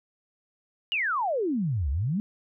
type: exponential two-way sweep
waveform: sine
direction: down then up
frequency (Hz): 2960 to 63.9 to 221.9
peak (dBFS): -24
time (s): 0.92-2.2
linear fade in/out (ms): 0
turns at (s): 1.9
effects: none